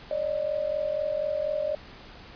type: tone pair together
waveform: sine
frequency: 565 / 609.1 Hz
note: C#5 / D#5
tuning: +33 / -37 cents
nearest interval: minor second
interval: 130 cents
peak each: -30 / -27 dBFS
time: 0.11-1.75 s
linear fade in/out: 2 ms
effects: pink hiss -47 dBFS RMS until 2.35 s + resampled to 11025 Hz